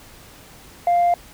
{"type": "tone", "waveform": "sine", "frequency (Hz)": 698.5, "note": "F5", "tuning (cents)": 0, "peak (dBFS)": -12, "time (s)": [0.87, 1.14], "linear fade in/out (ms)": 2, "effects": ["tanh soft clip ceiling -12 dBFS", "pink hiss -45 dBFS RMS until 1.33 s"]}